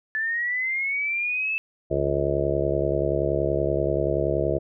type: linear sweep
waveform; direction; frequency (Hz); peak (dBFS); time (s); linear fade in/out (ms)
sine; up; 1738 to 2637; -23; 0.15-1.58; 0
type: harmonic tone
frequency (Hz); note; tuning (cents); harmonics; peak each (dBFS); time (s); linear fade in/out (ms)
70.5; C#2; +30; 1 / 2 / 3 / 4 / 5 / 6 / 7 / 8 / 9; -31 / -30 / -39 / -37 / -27 / -29 / -30 / -30 / -27; 1.9-4.59; 20
effects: none